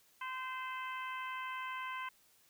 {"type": "harmonic tone with a mistuned harmonic", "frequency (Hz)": 516, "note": "C5", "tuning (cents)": -24, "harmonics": [2, 3, 4, 5, 6], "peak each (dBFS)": [-41, -46, -47, -49, -53], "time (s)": [0.21, 2.09], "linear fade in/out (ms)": 5, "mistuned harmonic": 5, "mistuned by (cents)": 19, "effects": ["white hiss -68 dBFS RMS until 2.49 s"]}